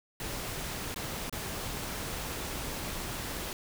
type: noise with dropouts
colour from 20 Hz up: pink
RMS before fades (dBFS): -37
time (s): 0.2-3.53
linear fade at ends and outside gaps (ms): 1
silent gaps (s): 0.944-0.96 / 1.296-1.326
effects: none